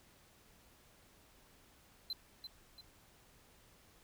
triangle tone with echo, 4075 Hz, C8, 47 cents flat, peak -36 dBFS, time 2.1-2.13 s, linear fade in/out 2 ms, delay 340 ms, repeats 2, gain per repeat -7 dB, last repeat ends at 2.81 s, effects pink hiss -65 dBFS RMS until 4.03 s

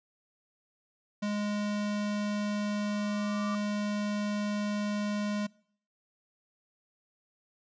square tone, 207.3 Hz, G#3, 3 cents flat, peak -30 dBFS, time 1.22-5.47 s, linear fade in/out 10 ms
sine tone with exponential growth, 1172 Hz, D6, 4 cents flat, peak -34 dBFS, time 2.4-3.55 s, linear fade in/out 1 ms, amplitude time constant 250 ms
effects noise-tail reverb RT60 0.6 s tail -24 dB re dry + resampled to 16000 Hz

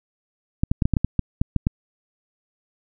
clicks, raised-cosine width 5 ms, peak -6 dBFS, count 11, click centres 0.635 / 0.715 / 0.822 / 0.855 / 0.937 / 0.968 / 1.046 / 1.193 / 1.415 / 1.563 / 1.669 s, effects none

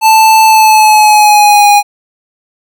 square tone with pitch glide, 880 to 821.1 Hz, A5 to G#5, 0 to -20 cents, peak -3 dBFS, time 0.01-1.83 s, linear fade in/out 50 ms, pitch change -120 cents, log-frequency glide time 0.45-1.68 s, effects none

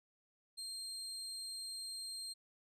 30% pulse tone, 4190 Hz, C8, 2 cents sharp, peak -40 dBFS, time 0.57-2.34 s, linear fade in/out 20 ms, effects resampled to 32000 Hz

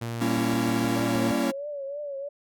sawtooth tone with pitch glide, 116.54 to 115.67 Hz, A#2 to A#2, 0 to -13 cents, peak -26 dBFS, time 0.01-1.32 s, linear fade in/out 10 ms, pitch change -13 cents, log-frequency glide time 0.76-1.01 s
45% pulse chord, G diminished seventh, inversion none, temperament equal with one note detuned, 196 / 233.1 / 277.2 / 337.7 Hz, G3 / Bb3 / Db4 / Fb4, 0 / 0 / 0 / +42 cents, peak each -33 / -28 / -28 / -30 dBFS, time 0.2-1.52 s, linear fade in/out 20 ms
click train, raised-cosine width 3 ms, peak -28 dBFS, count 7, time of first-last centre 0.38-1.31 s, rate 6.45 Hz
sine tone with vibrato, 568 Hz, C#5, 42 cents sharp, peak -31 dBFS, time 0.96-2.29 s, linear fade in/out 10 ms, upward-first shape triangle, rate 3.1 Hz, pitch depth 89 cents each way
effects none

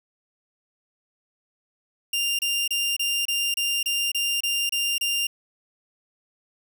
sawtooth tone bursts, 2794 Hz, F7, in tune, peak -19 dBFS, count 11, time 2.13-5.27 s, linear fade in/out 5 ms, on 260 ms, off 28 ms, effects none

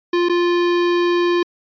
square tone with dropouts, 349.2 Hz, F4, in tune, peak -15 dBFS, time 0.13-1.43 s, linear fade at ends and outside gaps 5 ms, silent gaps 0.287-0.295 s, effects resampled to 11025 Hz

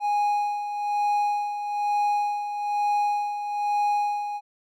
triangle tone with tremolo, 826 Hz, G#5, 10 cents flat, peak -18 dBFS, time 0-4.41 s, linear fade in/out 50 ms, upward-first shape sine, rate 1.1 Hz, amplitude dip 60%, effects none

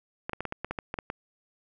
clicks, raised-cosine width 0.5 ms, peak -17 dBFS, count 11, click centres 0.295 / 0.333 / 0.406 / 0.453 / 0.524 / 0.646 / 0.71 / 0.788 / 0.941 / 0.988 / 1.101 s, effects none

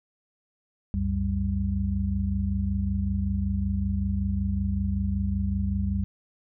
sine tone cluster, 65.7 / 91 / 196.4 Hz, C2 / F#2 / G3, +8 / -28 / +4 cents, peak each -28 dBFS, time 0.94-6.04 s, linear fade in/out 0 ms, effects none

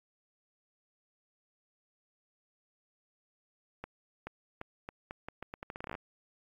accelerating click train, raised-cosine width 0.5 ms, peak -25 dBFS, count 19, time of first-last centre 3.84-5.951 s, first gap 430 ms, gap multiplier 0.8, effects AAC 64 kbps

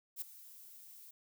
violet noise with ADSR envelope, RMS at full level -39 dBFS, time 0.16-1.11 s, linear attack 54 ms, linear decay 11 ms, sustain -16 dB, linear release 6 ms, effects none

